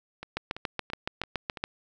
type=two click trains; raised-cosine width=0.3 ms; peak=-22 / -13 dBFS; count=5 / 10; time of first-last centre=0.23-1.572 / 0.37-1.639 s; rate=2.98 / 7.09 Hz; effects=none